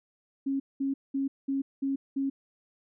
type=tone bursts; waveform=sine; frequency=273.1 Hz; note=C#4; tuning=26 cents flat; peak=-26 dBFS; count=6; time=0.46-2.3 s; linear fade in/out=10 ms; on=140 ms; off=200 ms; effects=none